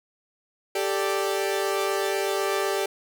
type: chord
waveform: sawtooth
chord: G suspended second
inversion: none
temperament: equal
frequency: 392 / 440 / 587.3 Hz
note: G4 / A4 / D5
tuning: 0 / 0 / 0 cents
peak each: -22 / -26 / -26 dBFS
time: 0.75-2.86 s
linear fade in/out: 5 ms
effects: none